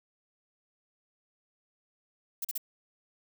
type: noise bursts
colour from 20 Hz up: violet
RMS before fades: -33 dBFS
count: 3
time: 2.42-2.579 s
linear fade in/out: 5 ms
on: 27 ms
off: 39 ms
effects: none